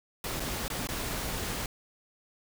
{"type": "noise with dropouts", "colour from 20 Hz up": "pink", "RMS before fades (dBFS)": -34, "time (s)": [0.24, 1.66], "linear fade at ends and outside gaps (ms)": 2, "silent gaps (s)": [[0.398, 0.402], [0.681, 0.701], [0.872, 0.888]], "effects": []}